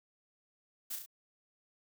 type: noise with echo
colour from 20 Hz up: blue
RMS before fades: -39 dBFS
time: 0.9-0.96 s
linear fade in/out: 10 ms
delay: 34 ms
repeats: 3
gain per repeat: -4 dB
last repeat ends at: 1.062 s
effects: none